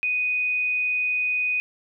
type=tone; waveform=sine; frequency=2489 Hz; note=D#7; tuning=in tune; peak=-21 dBFS; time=0.03-1.6 s; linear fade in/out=0 ms; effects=none